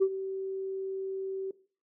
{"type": "tone with ADSR envelope", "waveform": "sine", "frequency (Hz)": 384.4, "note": "G4", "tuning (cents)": -34, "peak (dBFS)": -18, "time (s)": [0, 1.51], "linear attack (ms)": 23, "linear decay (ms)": 63, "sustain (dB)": -14, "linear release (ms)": 3, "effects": ["noise-tail reverb RT60 0.4 s tail -18 dB re dry", "tanh soft clip ceiling -17 dBFS"]}